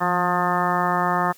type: harmonic tone with a mistuned harmonic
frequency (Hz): 178.2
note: F3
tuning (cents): +35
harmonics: 1 / 2 / 3 / 4 / 5 / 6 / 7 / 8 / 9 / 10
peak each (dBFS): -27 / -30 / -32 / -25 / -26 / -26 / -25 / -36 / -35 / -30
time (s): 0-1.33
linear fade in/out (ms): 20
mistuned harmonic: 1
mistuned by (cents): -48
effects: white hiss -51 dBFS RMS until 1.37 s + high-pass 80 Hz 12 dB/octave

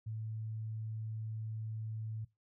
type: tone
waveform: sine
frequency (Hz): 110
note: A2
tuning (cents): 0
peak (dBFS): -38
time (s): 0.06-2.25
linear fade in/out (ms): 10
effects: noise-tail reverb RT60 0.2 s tail -19 dB re dry

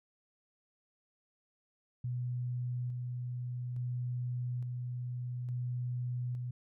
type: tone with tremolo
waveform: sine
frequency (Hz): 123.47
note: B2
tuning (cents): 0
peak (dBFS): -33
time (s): 2.04-6.51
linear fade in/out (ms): 5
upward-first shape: square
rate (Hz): 0.58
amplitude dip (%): 25
effects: none

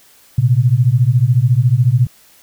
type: beating tone pair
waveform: sine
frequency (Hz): 116.54 / 130.54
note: A#2 / C3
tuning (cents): 0 / -4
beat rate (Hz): 14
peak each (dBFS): -12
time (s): 0.38-2.07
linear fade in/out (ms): 5
effects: white hiss -48 dBFS RMS until 2.42 s

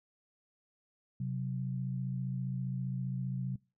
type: tone pair together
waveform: sine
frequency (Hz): 130.3 / 185.4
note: C3 / F#3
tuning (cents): -7 / +4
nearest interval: tritone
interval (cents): 611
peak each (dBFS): -34 / -38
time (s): 1.2-3.56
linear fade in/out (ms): 5
effects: noise-tail reverb RT60 0.3 s tail -24 dB re dry

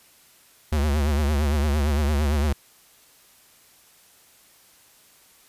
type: tone with vibrato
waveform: square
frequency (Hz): 73.42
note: D2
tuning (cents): 0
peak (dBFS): -20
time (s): 0.72-2.53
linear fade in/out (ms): 5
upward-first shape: triangle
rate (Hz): 8.8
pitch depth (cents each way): 120
effects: white hiss -55 dBFS RMS until 5.48 s + resampled to 32000 Hz

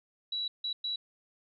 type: tone bursts at uneven times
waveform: sine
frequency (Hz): 3916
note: B7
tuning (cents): -15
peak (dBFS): -31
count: 3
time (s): 0.32-0.48 / 0.64-0.73 / 0.84-0.96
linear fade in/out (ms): 5
effects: none

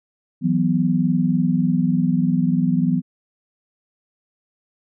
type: chord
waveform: sine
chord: E suspended second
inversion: none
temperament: equal with one note detuned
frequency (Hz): 164.81 / 185 / 248.5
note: E3 / F#3 / B3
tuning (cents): 0 / 0 / +11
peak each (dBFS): -20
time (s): 0.41-3.02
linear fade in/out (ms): 50
effects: none

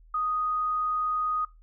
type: tone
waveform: sine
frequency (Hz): 1244.5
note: D#6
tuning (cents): 0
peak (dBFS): -25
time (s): 0.14-1.45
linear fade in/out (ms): 5
effects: noise-tail reverb RT60 0.2 s tail -19 dB re dry + added 40 Hz sine -51 dBFS peak until 1.62 s

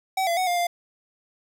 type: tone with pitch steps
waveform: square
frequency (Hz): 761 / 681 / 742 / 704 / 697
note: F#5 / F5 / F#5 / F5 / F5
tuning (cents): +48 / -44 / +5 / +14 / -4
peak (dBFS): -22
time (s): 0.17-0.67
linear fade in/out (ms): 5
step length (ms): 100
effects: none

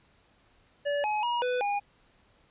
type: tone with pitch steps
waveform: square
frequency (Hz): 576 / 847 / 957 / 497.3 / 814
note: D5 / G#5 / A#5 / B4 / G#5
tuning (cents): -34 / +34 / +45 / +12 / -35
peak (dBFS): -27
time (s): 0.85-1.8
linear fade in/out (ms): 20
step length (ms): 190
effects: pink hiss -64 dBFS RMS until 2.5 s + resampled to 8000 Hz

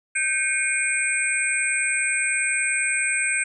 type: tone cluster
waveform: sine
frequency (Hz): 1563 / 2178 / 2419 / 8170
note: G6 / C#7 / D#7 / C9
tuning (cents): -6 / -31 / -49 / -42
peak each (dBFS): -26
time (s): 0.15-3.44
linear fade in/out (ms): 10
effects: none

